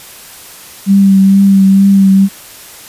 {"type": "tone with vibrato", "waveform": "sine", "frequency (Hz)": 195.1, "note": "G3", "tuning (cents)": -8, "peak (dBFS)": -3, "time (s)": [0.86, 2.29], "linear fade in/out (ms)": 50, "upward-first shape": "triangle", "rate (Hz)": 2.2, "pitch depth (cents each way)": 26, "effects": ["white hiss -33 dBFS RMS until 2.88 s", "resampled to 32000 Hz"]}